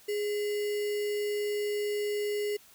sine tone with sample-and-hold, 415.3 Hz, G#4, in tune, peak -28 dBFS, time 0.08-2.57 s, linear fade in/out 10 ms, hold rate 2450 Hz, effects white hiss -57 dBFS RMS until 2.74 s

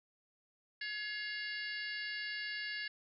harmonic tone with a mistuned harmonic, 564 Hz, C#5, 30 cents sharp, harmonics 3 / 4 / 5 / 6 / 7 / 8 / 9, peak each -41 / -45 / -47 / -56 / -52 / -47 / -52 dBFS, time 0.81-2.88 s, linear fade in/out 5 ms, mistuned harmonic 4, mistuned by -98 cents, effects none

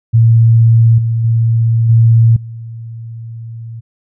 sine tone with level steps, 114.5 Hz, A#2, 31 cents flat, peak -4 / -11 / -8 / -4 / -24 dBFS, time 0.13-3.81 s, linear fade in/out 20 ms, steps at 0.98 / 1.24 / 1.89 / 2.36 s, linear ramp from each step 5 ms, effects none

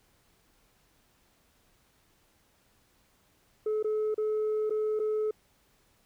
sine tone with dropouts, 429.7 Hz, A4, 41 cents flat, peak -24 dBFS, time 3.66-5.31 s, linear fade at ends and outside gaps 5 ms, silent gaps 3.828-3.844 / 4.144-4.179 / 4.697-4.705 / 4.993-4.998 s, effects tanh soft clip ceiling -25 dBFS + pink hiss -67 dBFS RMS until 6.05 s

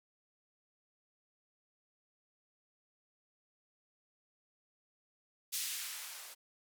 violet noise with band-pass filter sweep, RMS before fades -42 dBFS, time 5.52-6.35 s, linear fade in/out 20 ms, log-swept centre 3600 to 550 Hz, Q 0.83, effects none

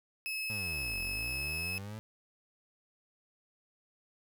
35% pulse tone, 2587 Hz, E7, 33 cents flat, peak -33 dBFS, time 0.26-1.78 s, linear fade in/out 0 ms
30% pulse linear two-way sweep, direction down then up, 111 to 41.08 to 111 Hz, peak -38 dBFS, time 0.5-1.99 s, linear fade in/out 0 ms, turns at 1 s
effects none

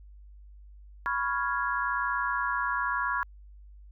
sine chord, C# dominant seventh, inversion third, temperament equal, 987.8 / 1108.7 / 1396.9 / 1661.2 Hz, B5 / C#6 / E#6 / G#6, 0 / 0 / 0 / 0 cents, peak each -32 dBFS, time 1.06-3.23 s, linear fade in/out 0 ms, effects added 50 Hz sine -47 dBFS peak until 3.91 s

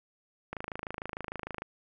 click train, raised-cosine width 0.5 ms, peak -21 dBFS, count 30, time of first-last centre 0.53-1.62 s, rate 26.6 Hz, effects none

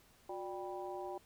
harmonic tone with a mistuned harmonic, 196.3 Hz, G3, 3 cents sharp, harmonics 2 / 3 / 4 / 5, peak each -44 / -47 / -45 / -50 dBFS, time 0.29-1.18 s, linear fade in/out 5 ms, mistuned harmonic 2, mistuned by -140 cents, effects pink hiss -66 dBFS RMS until 1.25 s

